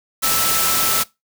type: tone in noise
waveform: sine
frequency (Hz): 1318.5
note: E6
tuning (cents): 0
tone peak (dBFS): -24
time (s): 0.22-1.04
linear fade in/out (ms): 20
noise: white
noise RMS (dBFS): -18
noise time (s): 0.22-1.04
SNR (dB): -9
effects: noise-tail reverb RT60 0.2 s tail -21 dB re dry